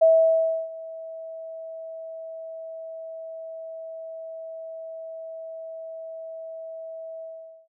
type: tone with ADSR envelope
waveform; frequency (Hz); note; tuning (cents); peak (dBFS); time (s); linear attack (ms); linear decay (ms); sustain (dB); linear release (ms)
sine; 650; E5; -24; -12; 0.01-7.68; 15; 660; -22; 460
effects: none